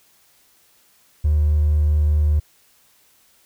triangle tone with hard clipping, 75.4 Hz, D2, 46 cents sharp, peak -14 dBFS, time 1.24-2.4 s, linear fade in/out 10 ms, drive 3 dB, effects white hiss -57 dBFS RMS until 3.45 s

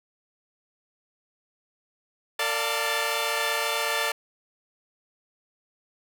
10% pulse chord, Bb major seventh, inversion none, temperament equal with one note detuned, 454.2 / 587.3 / 698.5 / 880 Hz, Bb4 / D5 / F5 / A5, -45 / 0 / 0 / 0 cents, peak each -22 / -20 / -24 / -24 dBFS, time 2.39-4.12 s, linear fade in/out 5 ms, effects none

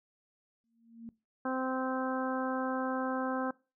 sine tone with exponential growth, 230 Hz, A#3, 23 cents flat, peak -39 dBFS, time 0.64-1.09 s, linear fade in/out 0 ms, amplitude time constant 97 ms
harmonic tone, 259.9 Hz, C4, 11 cents flat, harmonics 1 / 2 / 3 / 4 / 5 / 6, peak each -34 / -37 / -39 / -40 / -41 / -42 dBFS, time 1.45-3.51 s, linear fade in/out 5 ms
effects noise-tail reverb RT60 0.3 s tail -22 dB re dry

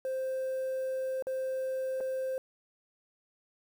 sine tone with dropouts, 523.3 Hz, C5, in tune, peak -28 dBFS, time 0.05-2.38 s, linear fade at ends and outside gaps 1 ms, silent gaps 1.224-1.269 / 2.004-2.008 s, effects tanh soft clip ceiling -30 dBFS + 9-bit

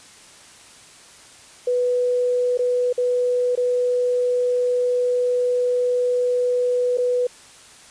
sine tone with dropouts, 493.9 Hz, B4, in tune, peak -17 dBFS, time 1.67-7.27 s, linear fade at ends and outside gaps 5 ms, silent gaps 2.575-2.59 / 2.928-2.978 / 3.554-3.574 / 6.974-6.982 s, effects white hiss -46 dBFS RMS until 7.9 s + resampled to 22050 Hz

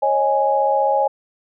sine chord, C# suspended second, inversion none, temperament equal with one note detuned, 547 / 622.3 / 830.6 Hz, C#5 / D#5 / G#5, -23 / 0 / 0 cents, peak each -19 / -22 / -17 dBFS, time 0.02-1.08 s, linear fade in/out 10 ms, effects none

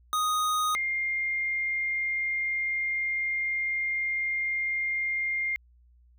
square / sine tone pair in turn, 1244.5 / 2114 Hz, D#6 / C7, 0 / +17 cents, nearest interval major sixth, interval 917 cents, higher second, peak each -25 / -26 dBFS, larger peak first, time 0.13-0.75 / 0.75-5.56 s, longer second, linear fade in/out 0 ms, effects added 60 Hz sine -56 dBFS peak until 6.18 s

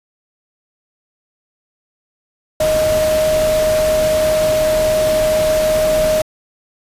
sine tone in noise, 622.3 Hz, D#5, in tune, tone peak -12 dBFS, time 2.6-6.22 s, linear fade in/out 5 ms, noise pink, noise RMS -23 dBFS, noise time 2.6-6.22 s, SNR +8 dB, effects resampled to 32000 Hz

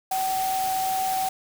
sine tone in noise, 760 Hz, F#5, 46 cents sharp, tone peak -23 dBFS, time 0.11-1.29 s, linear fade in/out 5 ms, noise white, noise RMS -33 dBFS, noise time 0.11-1.29 s, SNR +7 dB, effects none

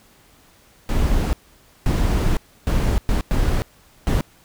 brown noise bursts at uneven times, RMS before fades -18 dBFS, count 6, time 0.89-1.33 / 1.86-2.37 / 2.67-2.98 / 3.09-3.21 / 3.31-3.62 / 4.07-4.21 s, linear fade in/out 0 ms, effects pink hiss -53 dBFS RMS until 4.44 s

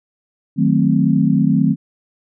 sine chord, D# diminished seventh, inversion none, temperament equal, 155.56 / 185 / 220 / 261.6 Hz, D#3 / F#3 / A3 / C4, 0 / 0 / 0 / 0 cents, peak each -17 dBFS, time 0.56-1.76 s, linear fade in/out 50 ms, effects none

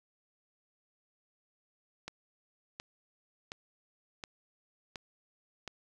click train, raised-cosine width 0.2 ms, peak -23 dBFS, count 6, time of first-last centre 2.08-5.677 s, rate 1.39 Hz, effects none

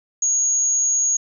sine tone, 6645 Hz, G#8, in tune, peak -16 dBFS, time 0.22-1.17 s, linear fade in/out 5 ms, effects none

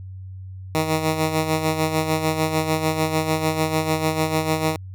10% pulse tone with tremolo, 157.7 Hz, D#3, 24 cents sharp, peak -9 dBFS, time 0.75-4.76 s, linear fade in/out 0 ms, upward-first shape sine, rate 6.7 Hz, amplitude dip 60%, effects added 94 Hz sine -33 dBFS peak until 4.94 s

